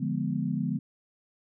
sine chord, D diminished seventh, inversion none, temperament equal, 146.83 / 174.61 / 207.7 / 246.9 Hz, D3 / F3 / Ab3 / Cb4, 0 / 0 / 0 / 0 cents, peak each -32 dBFS, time 0-0.79 s, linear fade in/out 10 ms, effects none

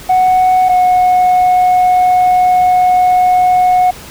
sine tone pair in turn, 740 / 730.2 Hz, F#5 / F#5, 0 / -23 cents, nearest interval unison, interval 23 cents, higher first, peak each -4 dBFS, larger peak neither, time 0.09-0.69 / 0.69-3.91 s, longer second, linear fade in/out 10 ms, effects tanh soft clip ceiling -5 dBFS + pink hiss -32 dBFS RMS until 4.1 s

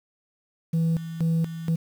sine tone with tremolo, 164.1 Hz, E3, 8 cents flat, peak -17 dBFS, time 0.73-1.76 s, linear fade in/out 10 ms, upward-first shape square, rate 2.1 Hz, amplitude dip 80%, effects tanh soft clip ceiling -19 dBFS + 8-bit

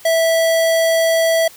square tone, 656 Hz, E5, 9 cents flat, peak -13 dBFS, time 0.05-1.48 s, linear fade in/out 5 ms, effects white hiss -42 dBFS RMS until 1.56 s

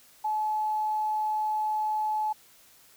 triangle tone with tanh clipping, 858 Hz, A5, 44 cents flat, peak -25 dBFS, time 0.24-2.33 s, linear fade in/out 10 ms, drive 3 dB, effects white hiss -57 dBFS RMS until 2.96 s

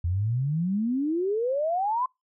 sine exponential sweep, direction up, 82.41 to 1046.5 Hz, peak -23 dBFS, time 0.04-2.06 s, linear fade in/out 5 ms, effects noise-tail reverb RT60 0.2 s tail -25 dB re dry

